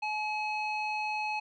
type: tone with low-pass filter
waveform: square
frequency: 852 Hz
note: G#5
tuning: 44 cents sharp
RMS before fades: -33 dBFS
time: 0.02-1.4 s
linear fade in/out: 10 ms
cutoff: 3200 Hz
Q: 9.6
effects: none